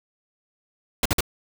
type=noise bursts; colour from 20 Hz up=pink; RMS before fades=-20 dBFS; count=3; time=1.03-1.207 s; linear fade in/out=2 ms; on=25 ms; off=51 ms; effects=none